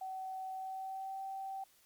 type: tone with pitch glide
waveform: sine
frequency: 758 to 773.9 Hz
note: F#5 to G5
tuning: +42 to -22 cents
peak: -39 dBFS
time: 0.01-1.64 s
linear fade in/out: 5 ms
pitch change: +36 cents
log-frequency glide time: 0.53-1.2 s
effects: white hiss -67 dBFS RMS until 1.85 s + MP3 96 kbps